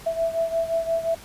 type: beating tone pair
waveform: sine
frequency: 659.3 / 665 Hz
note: E5 / E5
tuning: 0 / +15 cents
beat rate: 5.7 Hz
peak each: -23 / -27 dBFS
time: 0.06-1.15 s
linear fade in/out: 10 ms
effects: pink hiss -44 dBFS RMS until 1.24 s + resampled to 32000 Hz